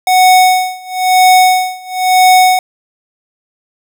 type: tone with tremolo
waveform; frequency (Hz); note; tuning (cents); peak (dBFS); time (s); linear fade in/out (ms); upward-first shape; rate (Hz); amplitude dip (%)
square; 740; F#5; 0; -4; 0.07-2.59; 2; sine; 1; 95
effects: none